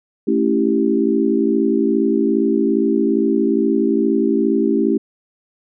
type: chord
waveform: sine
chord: A dominant seventh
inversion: none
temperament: equal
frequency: 220 / 277.2 / 329.6 / 392 Hz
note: A3 / C#4 / E4 / G4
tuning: 0 / 0 / 0 / 0 cents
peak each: -19 dBFS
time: 0.27-4.98 s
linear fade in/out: 10 ms
effects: none